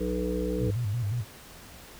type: harmonic tone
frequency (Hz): 61.3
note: B1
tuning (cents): -12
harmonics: 1 / 3 / 5 / 7 / 8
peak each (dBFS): -33 / -33 / -33 / -33 / -33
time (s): 0-0.71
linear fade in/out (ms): 10
type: tone with vibrato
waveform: sine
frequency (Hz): 110.9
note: A2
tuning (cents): +14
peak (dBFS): -26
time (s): 0.58-1.25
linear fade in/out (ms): 50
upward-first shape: square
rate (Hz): 5.6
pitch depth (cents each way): 150
effects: pink hiss -48 dBFS RMS until 1.99 s